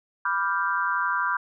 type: chord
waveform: sine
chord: G dominant seventh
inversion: first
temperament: equal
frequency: 987.8 / 1174.7 / 1396.9 / 1568 Hz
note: B5 / D6 / F6 / G6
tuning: 0 / 0 / 0 / 0 cents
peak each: -28 dBFS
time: 0.25-1.37 s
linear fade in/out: 5 ms
effects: none